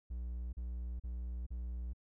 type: tone bursts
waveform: triangle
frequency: 60.3 Hz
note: B1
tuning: 41 cents flat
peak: -36 dBFS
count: 4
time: 0.1-1.934 s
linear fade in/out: 10 ms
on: 430 ms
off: 38 ms
effects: none